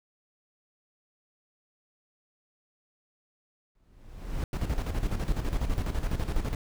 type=noise with exponential growth; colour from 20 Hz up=brown; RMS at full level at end=-27 dBFS; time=3.75-4.44 s; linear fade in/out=2 ms; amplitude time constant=150 ms
type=noise with tremolo; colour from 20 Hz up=brown; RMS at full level=-27 dBFS; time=4.53-6.55 s; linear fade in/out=2 ms; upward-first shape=square; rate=12 Hz; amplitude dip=60%
effects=none